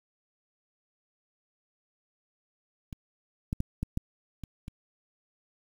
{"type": "clicks", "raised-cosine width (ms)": 5, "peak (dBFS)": [-27, -17, -16, -17, -16, -27, -27], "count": 7, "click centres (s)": [2.928, 3.529, 3.604, 3.83, 3.974, 4.437, 4.681], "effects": ["8-bit"]}